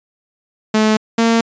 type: tone pair in turn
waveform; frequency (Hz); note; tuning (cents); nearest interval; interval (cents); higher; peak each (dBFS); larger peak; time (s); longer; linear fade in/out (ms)
sawtooth; 216.4 / 229; A3 / A#3; -29 / -31; minor second; 98; second; -7; neither; 0.74-0.97 / 1.18-1.41; neither; 5
effects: resampled to 16000 Hz